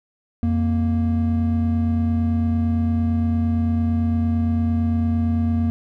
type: tone pair together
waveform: triangle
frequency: 87.31 / 233.1 Hz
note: F2 / A#3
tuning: 0 / 0 cents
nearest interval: octave + perfect fourth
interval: 1700 cents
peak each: -18 dBFS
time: 0.43-5.7 s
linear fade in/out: 0 ms
effects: none